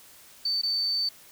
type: tone with dropouts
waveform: sine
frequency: 4549 Hz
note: C#8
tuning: 44 cents sharp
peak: -24 dBFS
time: 0.45-1.09 s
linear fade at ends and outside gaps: 5 ms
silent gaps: 0.616-0.632 s
effects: white hiss -52 dBFS RMS until 1.31 s